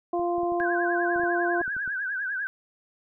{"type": "harmonic tone", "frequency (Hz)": 347.7, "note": "F4", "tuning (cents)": -8, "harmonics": [1, 2, 3], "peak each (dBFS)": [-26, -27, -35], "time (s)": [0.13, 1.62], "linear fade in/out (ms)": 5}
{"type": "clicks", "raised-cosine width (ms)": 3, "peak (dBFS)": -33, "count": 12, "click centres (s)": [0.195, 0.382, 0.433, 0.521, 0.604, 1.161, 1.197, 1.235, 1.611, 1.679, 1.766, 1.877]}
{"type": "tone with vibrato", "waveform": "sine", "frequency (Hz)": 1581, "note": "G6", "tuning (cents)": 14, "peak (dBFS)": -27, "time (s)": [0.6, 2.47], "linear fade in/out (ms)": 0, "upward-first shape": "triangle", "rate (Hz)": 10, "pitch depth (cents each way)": 130}
{"effects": []}